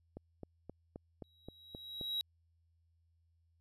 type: click train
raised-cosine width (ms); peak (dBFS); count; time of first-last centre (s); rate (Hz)
2; -32; 8; 0.17-2.012; 3.8
type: tone with exponential growth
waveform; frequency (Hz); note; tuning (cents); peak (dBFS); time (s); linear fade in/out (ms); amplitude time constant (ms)
triangle; 3855; B7; -43; -31; 1.24-2.21; 0; 210
effects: added 83 Hz sine -70 dBFS peak until 3.6 s + resampled to 32000 Hz